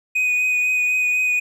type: tone with vibrato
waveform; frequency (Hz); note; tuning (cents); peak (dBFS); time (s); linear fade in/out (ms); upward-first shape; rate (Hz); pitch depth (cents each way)
triangle; 2489; D#7; 0; -15; 0.15-1.4; 10; sine; 4; 15
effects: none